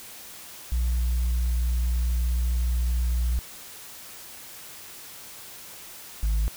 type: tone pair in turn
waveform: sine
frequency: 60.1 / 53.54 Hz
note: B1 / A1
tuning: -46 / -47 cents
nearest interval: major second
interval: 201 cents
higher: first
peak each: -19 / -18 dBFS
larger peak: second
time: 0.72-3.39 / 6.23-6.48 s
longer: first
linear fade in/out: 0 ms
effects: tanh soft clip ceiling -20 dBFS + white hiss -43 dBFS RMS until 6.56 s